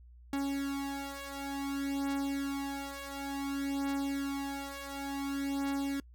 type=beating tone pair; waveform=45% pulse; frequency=277.2 / 277.76 Hz; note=C#4 / C#4; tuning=0 / +4 cents; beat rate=0.56 Hz; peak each=-37 / -36 dBFS; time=0.33-6 s; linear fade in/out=2 ms; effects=noise-tail reverb RT60 0.1 s tail -26 dB re dry + added 60 Hz sine -52 dBFS peak until 6.14 s